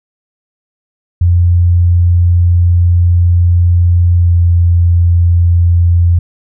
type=tone with pitch glide; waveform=sine; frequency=87.31 to 86.31 Hz; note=F2 to F2; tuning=0 to -20 cents; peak=-5 dBFS; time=1.21-6.19 s; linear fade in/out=5 ms; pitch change=-20 cents; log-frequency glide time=4.17-4.33 s; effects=none